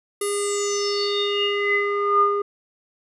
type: tone with low-pass filter sweep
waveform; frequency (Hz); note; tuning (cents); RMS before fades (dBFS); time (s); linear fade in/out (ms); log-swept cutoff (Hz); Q
square; 406.7; G#4; -36; -22; 0.21-2.42; 5; 11000 to 960; 9.1
effects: none